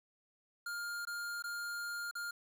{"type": "tone with dropouts", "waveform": "square", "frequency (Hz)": 1408, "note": "F6", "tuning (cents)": 14, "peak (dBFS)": -39, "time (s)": [0.66, 2.31], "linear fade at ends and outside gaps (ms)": 5, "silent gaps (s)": [[1.052, 1.071], [1.424, 1.439], [2.112, 2.152]], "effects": ["11-bit"]}